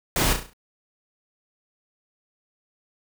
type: noise with echo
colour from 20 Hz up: pink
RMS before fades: -22 dBFS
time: 0.16-0.33 s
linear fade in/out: 2 ms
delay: 34 ms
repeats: 6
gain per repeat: -6 dB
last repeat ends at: 0.534 s
effects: none